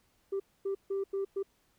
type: tone bursts at uneven times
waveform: sine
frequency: 391.9 Hz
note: G4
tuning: in tune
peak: -28 dBFS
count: 5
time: 0.32-0.4 / 0.65-0.75 / 0.9-1.04 / 1.13-1.25 / 1.36-1.43 s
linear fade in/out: 10 ms
effects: tanh soft clip ceiling -28 dBFS + pink hiss -71 dBFS RMS until 1.78 s